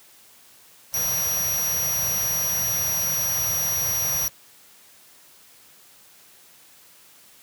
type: band-stop noise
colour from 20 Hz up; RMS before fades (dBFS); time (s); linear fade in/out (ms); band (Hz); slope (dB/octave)
pink; -33; 0.92-4.3; 50; 200 to 460; 48
type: tone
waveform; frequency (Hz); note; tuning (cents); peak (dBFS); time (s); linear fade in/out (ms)
20% pulse; 5780; F#8; -41; -17; 0.94-4.28; 0
effects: white hiss -52 dBFS RMS until 7.42 s + high-pass 80 Hz 12 dB/octave